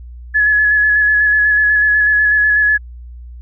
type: tone with vibrato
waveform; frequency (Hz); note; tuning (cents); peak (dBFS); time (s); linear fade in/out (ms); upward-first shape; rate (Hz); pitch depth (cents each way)
sine; 1700; G#6; +40; -9; 0.34-2.78; 20; square; 8.1; 18
effects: added 60 Hz sine -30 dBFS peak until 3.41 s